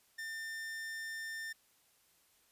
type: tone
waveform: 45% pulse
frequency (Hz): 1800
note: A6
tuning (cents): +39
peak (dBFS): -40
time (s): 0.18-1.53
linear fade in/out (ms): 10
effects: white hiss -70 dBFS RMS until 2.51 s + resampled to 32000 Hz